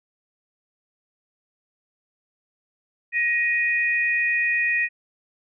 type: tone pair together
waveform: sine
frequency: 1888 / 2473 Hz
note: A#6 / D#7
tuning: +22 / -11 cents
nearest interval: perfect fourth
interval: 467 cents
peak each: -21 / -23 dBFS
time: 3.12-4.89 s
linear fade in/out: 50 ms
effects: none